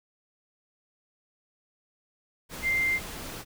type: tone in noise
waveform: sine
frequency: 2093 Hz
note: C7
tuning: in tune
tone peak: -23 dBFS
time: 2.62-3 s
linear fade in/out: 50 ms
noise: pink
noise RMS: -39 dBFS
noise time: 2.49-3.45 s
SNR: +13 dB
effects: none